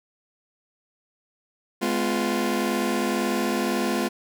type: chord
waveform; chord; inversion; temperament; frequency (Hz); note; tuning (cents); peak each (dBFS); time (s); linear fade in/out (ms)
sawtooth; F diminished; first; just; 209.5 / 251.4 / 349.2; Ab3 / Cb4 / F4; +15 / +31 / 0; -23; 1.81-4.09; 20
effects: none